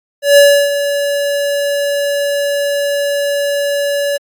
square tone with ADSR envelope, 570 Hz, C#5, 48 cents sharp, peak -3 dBFS, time 0.22-4.18 s, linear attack 150 ms, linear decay 320 ms, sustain -11 dB, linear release 19 ms, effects AAC 64 kbps

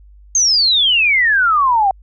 sine exponential sweep, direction down, 6510 to 752 Hz, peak -10 dBFS, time 0.35-1.91 s, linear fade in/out 2 ms, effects added 50 Hz sine -40 dBFS peak until 2.02 s

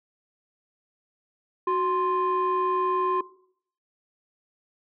sine tone pair together, 370.3 / 1046.5 Hz, F#4 / C6, +1 / 0 cents, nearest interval octave + tritone, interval 1799 cents, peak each -23 / -22 dBFS, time 1.67-3.21 s, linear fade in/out 5 ms, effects noise-tail reverb RT60 0.6 s tail -19 dB re dry + tanh soft clip ceiling -18 dBFS

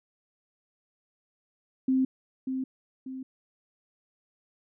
sine tone with echo, 261.6 Hz, C4, in tune, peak -21 dBFS, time 1.88-2.05 s, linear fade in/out 5 ms, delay 590 ms, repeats 2, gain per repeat -7 dB, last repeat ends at 3.23 s, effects none

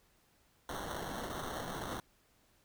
violet noise with sample-and-hold, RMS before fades -41 dBFS, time 0.69-2 s, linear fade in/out 2 ms, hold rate 2450 Hz, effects pink hiss -70 dBFS RMS until 2.64 s

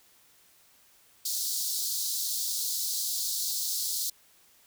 pink high-pass noise, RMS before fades -31 dBFS, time 1.25-4.1 s, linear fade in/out 5 ms, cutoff 4000 Hz, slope 48 dB/octave, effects white hiss -61 dBFS RMS until 4.66 s

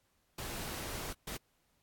pink noise bursts at uneven times, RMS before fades -41 dBFS, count 2, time 0.38-1.13 / 1.27-1.37 s, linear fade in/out 5 ms, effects pink hiss -75 dBFS RMS until 1.82 s + AAC 64 kbps

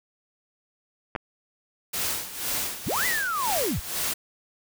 clicks, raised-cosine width 0.5 ms, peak -15 dBFS, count 2, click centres 1.152 / 1.161 s
white noise with tremolo, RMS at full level -27 dBFS, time 1.93-4.14 s, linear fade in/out 10 ms, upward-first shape sine, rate 2 Hz, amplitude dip 75%
sine linear two-way sweep, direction up then down, 32.26 to 2038 to 32.26 Hz, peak -25 dBFS, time 2.86-3.8 s, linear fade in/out 10 ms, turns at 3.06 s
effects none

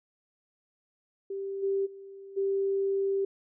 sine tone with level steps, 392 Hz, G4, in tune, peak -32 / -25 / -43 / -25 dBFS, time 1.3-3.25 s, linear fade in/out 5 ms, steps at 1.62 / 1.85 / 2.36 s, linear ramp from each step 20 ms, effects none

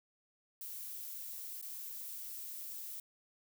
violet noise with dropouts, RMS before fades -45 dBFS, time 0.61-3 s, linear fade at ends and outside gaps 2 ms, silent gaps 1.615-1.625 s, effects none

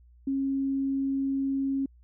sine tone, 271.9 Hz, C#4, 33 cents flat, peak -25 dBFS, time 0.27-1.86 s, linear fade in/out 5 ms, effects added 60 Hz sine -53 dBFS peak until 2.03 s

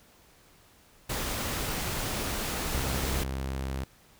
pink noise, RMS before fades -32 dBFS, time 1.09-3.24 s, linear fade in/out 10 ms
sawtooth tone with pitch glide, 65.7 to 66.58 Hz, C2 to C2, +8 to +31 cents, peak -27 dBFS, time 2.74-3.84 s, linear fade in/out 5 ms, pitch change +23 cents, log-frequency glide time 2.96-3.36 s
effects pink hiss -59 dBFS RMS until 4.19 s

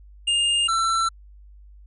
square tone pair in turn, 2820 / 1340.9 Hz, F7 / E6, +16 / +29 cents, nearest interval octave + minor second, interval 1287 cents, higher first, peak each -19 / -20 dBFS, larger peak first, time 0.27-0.68 / 0.68-1.09 s, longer neither, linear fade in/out 10 ms, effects added 50 Hz sine -44 dBFS peak until 1.86 s + resampled to 24000 Hz

